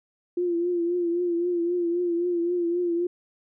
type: tone with vibrato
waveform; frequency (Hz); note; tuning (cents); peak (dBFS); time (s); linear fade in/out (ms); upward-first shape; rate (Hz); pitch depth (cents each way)
sine; 347.2; F4; -10; -22; 0.37-3.07; 5; triangle; 3.8; 58
effects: none